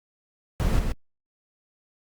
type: noise with echo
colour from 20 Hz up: brown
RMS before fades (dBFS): -22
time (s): 0.6-0.79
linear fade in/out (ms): 0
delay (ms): 130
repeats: 1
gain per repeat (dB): -4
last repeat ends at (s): 0.92
effects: Opus 48 kbps